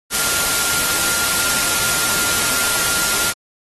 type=tone in noise; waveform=sine; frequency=1399 Hz; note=F6; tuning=3 cents sharp; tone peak=-26 dBFS; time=0.1-3.34 s; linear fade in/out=50 ms; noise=white; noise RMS=-18 dBFS; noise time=0.1-3.34 s; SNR=-11 dB; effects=AAC 32 kbps